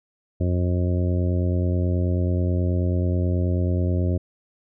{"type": "harmonic tone", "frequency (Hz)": 89.3, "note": "F2", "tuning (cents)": 39, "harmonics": [1, 2, 3, 4, 5, 6, 7], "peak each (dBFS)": [-20, -28, -30, -31, -39, -35, -36], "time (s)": [0.4, 4.18], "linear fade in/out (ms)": 10, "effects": []}